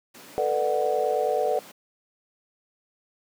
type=high-pass noise; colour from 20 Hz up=pink; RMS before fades=-47 dBFS; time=0.14-1.72 s; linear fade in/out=10 ms; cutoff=180 Hz; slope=24 dB/octave
type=chord; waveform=sine; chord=B minor seventh; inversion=third; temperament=just; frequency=444.5 / 493.9 / 592.7 / 740.8 Hz; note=A4 / B4 / D5 / F#5; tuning=+18 / 0 / +16 / +2 cents; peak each=-27 dBFS; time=0.38-1.59 s; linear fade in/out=0 ms
effects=none